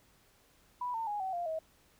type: tone with pitch steps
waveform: sine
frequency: 985 / 903.2 / 828.3 / 759.5 / 696.5 / 638.7 Hz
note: B5 / A5 / G#5 / F#5 / F5 / D#5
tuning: -5 / +45 / -5 / +45 / -5 / +45 cents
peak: -33 dBFS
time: 0.81-1.59 s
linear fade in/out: 5 ms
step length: 130 ms
effects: pink hiss -66 dBFS RMS until 1.99 s